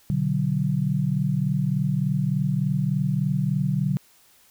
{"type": "chord", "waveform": "sine", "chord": "B minor", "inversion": "none", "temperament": "equal with one note detuned", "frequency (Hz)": [123.47, 146.83, 186.93], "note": ["B2", "D3", "F#3"], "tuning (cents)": [0, 0, 18], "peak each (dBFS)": [-28, -23, -25], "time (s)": [0.1, 3.97], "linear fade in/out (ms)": 0, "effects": ["white hiss -57 dBFS RMS until 4.5 s"]}